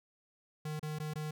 square tone with dropouts, 153.1 Hz, D#3, 28 cents flat, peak -37 dBFS, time 0.65-1.31 s, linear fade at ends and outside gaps 5 ms, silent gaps 0.795-0.828 / 0.987-0.999 / 1.137-1.156 s, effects none

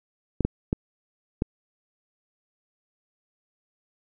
clicks, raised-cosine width 3 ms, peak -10 dBFS, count 4, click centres 0.407 / 0.45 / 0.729 / 1.421 s, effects none

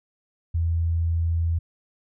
sine tone, 83.3 Hz, E2, 19 cents sharp, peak -20 dBFS, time 0.54-1.59 s, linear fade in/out 10 ms, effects none

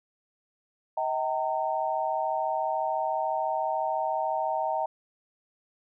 sine tone cluster, 636 / 770 / 916 Hz, D#5 / G5 / A#5, +38 / -31 / -31 cents, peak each -30 dBFS, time 0.97-4.86 s, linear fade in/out 5 ms, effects none

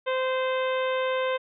harmonic tone, 518 Hz, C5, 17 cents flat, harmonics 1 / 2 / 3 / 4 / 5 / 6 / 7, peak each -25 / -31 / -35 / -37 / -39 / -41 / -42 dBFS, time 0.06-1.38 s, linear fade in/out 20 ms, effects none

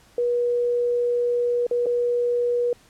sine tone with dropouts, 482.8 Hz, B4, 39 cents flat, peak -19 dBFS, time 0.18-2.73 s, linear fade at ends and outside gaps 2 ms, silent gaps 1.667-1.711 / 1.859-1.865 s, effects pink hiss -55 dBFS RMS until 2.89 s + low-pass 11000 Hz 12 dB/octave

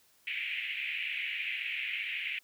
pink band-pass noise, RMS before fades -36 dBFS, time 0.27-2.39 s, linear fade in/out 2 ms, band 2100 to 2800 Hz, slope 48 dB/octave, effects white hiss -66 dBFS RMS until 2.43 s

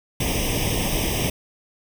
pink noise with comb filter, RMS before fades -23 dBFS, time 0.2-1.3 s, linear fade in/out 5 ms, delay 0.35 ms, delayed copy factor +0.95, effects none

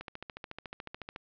click train, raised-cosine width 0.3 ms, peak -24 dBFS, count 17, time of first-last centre 0.01-1.161 s, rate 13.9 Hz, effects low-pass 4000 Hz 12 dB/octave

